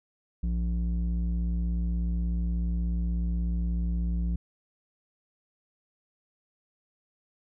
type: tone with low-pass filter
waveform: square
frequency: 58.27 Hz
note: A#1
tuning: in tune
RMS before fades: -28 dBFS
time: 0.43-4.36 s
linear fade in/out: 5 ms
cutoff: 170 Hz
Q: 1.6
effects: none